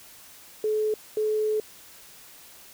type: tone bursts at uneven times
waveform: sine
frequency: 429.6 Hz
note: A4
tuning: 41 cents flat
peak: -22 dBFS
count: 2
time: 0.64-0.94 / 1.17-1.6 s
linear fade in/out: 2 ms
effects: white hiss -49 dBFS RMS until 2.73 s